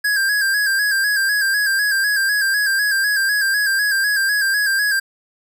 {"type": "tone with vibrato", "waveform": "square", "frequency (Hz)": 1628, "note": "G#6", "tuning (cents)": -35, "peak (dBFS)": -16, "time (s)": [0.04, 5], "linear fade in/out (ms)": 10, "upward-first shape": "square", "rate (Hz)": 4, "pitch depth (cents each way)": 47, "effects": []}